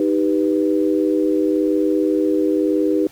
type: chord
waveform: sine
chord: Eb augmented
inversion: none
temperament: equal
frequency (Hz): 311.1 / 392 / 493.9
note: Eb4 / G4 / B4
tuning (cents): 0 / 0 / 0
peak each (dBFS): -17 / -20 / -22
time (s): 0-3.07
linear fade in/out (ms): 2
effects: pink hiss -47 dBFS RMS until 3.11 s